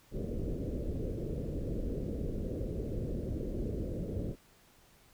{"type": "low-pass noise", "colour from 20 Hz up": "pink", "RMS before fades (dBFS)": -36, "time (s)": [0.11, 4.36], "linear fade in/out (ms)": 50, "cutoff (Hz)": 540, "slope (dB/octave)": 48, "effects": ["pink hiss -63 dBFS RMS until 5.13 s"]}